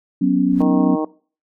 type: chord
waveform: sine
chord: F# suspended fourth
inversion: none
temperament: equal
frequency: 185 / 246.9 / 277.2 Hz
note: F#3 / B3 / C#4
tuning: 0 / 0 / 0 cents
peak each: -18 / -19 / -16 dBFS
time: 0.21-0.96 s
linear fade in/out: 10 ms
type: noise with exponential growth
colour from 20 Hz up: brown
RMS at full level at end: -28 dBFS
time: 0.43-0.62 s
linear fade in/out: 0 ms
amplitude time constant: 40 ms
type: harmonic tone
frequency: 155.56 Hz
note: D#3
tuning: in tune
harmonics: 2 / 3 / 4 / 5 / 6 / 7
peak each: -21 / -25 / -27 / -29 / -31 / -32 dBFS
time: 0.6-1.05 s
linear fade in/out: 5 ms
effects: noise-tail reverb RT60 0.4 s tail -21 dB re dry